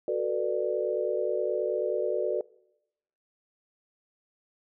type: chord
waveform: sine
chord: B minor seventh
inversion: second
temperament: just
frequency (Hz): 370.4 / 444.5 / 493.9 / 592.7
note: F#4 / A4 / B4 / D5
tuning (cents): +2 / +18 / 0 / +16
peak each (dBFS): -31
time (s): 0.08-2.41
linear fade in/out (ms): 2
effects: noise-tail reverb RT60 0.9 s tail -24 dB re dry